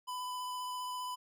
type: tone with vibrato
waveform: square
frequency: 1000 Hz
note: B5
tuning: 21 cents sharp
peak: -38 dBFS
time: 0.07-1.16 s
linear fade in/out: 20 ms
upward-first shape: triangle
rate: 15 Hz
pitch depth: 13 cents each way
effects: none